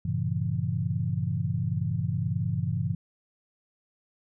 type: chord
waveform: sine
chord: G diminished seventh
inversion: none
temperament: equal with one note detuned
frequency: 98 / 116.54 / 138.59 / 167.99 Hz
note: G2 / Bb2 / Db3 / Fb3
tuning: 0 / 0 / 0 / +33 cents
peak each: -31 dBFS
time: 0.05-2.95 s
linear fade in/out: 5 ms
effects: none